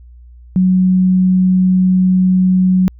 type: tone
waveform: sine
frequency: 185 Hz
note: F#3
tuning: in tune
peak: -8 dBFS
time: 0.56-2.88 s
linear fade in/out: 0 ms
effects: added 60 Hz sine -36 dBFS peak until 2.99 s